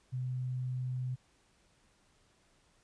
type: tone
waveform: sine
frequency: 127.1 Hz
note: C3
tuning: 50 cents flat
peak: -33 dBFS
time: 0.12-1.16 s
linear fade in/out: 20 ms
effects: pink hiss -69 dBFS RMS until 2.83 s + resampled to 22050 Hz